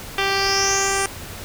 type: tone with low-pass filter sweep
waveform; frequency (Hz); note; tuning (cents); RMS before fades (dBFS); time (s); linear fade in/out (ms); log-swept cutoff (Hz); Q
10% pulse; 392; G4; 0; -20; 0.18-1.06; 2; 3700 to 8700; 6.5
effects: added 95 Hz sine -42 dBFS peak until 1.44 s + pink hiss -35 dBFS RMS until 1.44 s